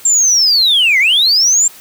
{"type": "linear two-way sweep", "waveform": "sine", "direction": "down then up", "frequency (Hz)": [7459, 1975.5, 7459], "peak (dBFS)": -6, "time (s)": [0.05, 1.68], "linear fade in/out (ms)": 5, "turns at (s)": 0.99, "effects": ["tanh soft clip ceiling -5 dBFS", "white hiss -38 dBFS RMS until 1.8 s"]}